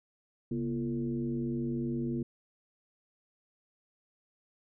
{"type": "tone with frequency modulation", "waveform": "sine", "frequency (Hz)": 238.9, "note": "A#3", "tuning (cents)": 43, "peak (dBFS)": -30, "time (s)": [0.51, 2.23], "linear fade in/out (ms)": 5, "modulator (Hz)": 103, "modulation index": 1.1, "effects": []}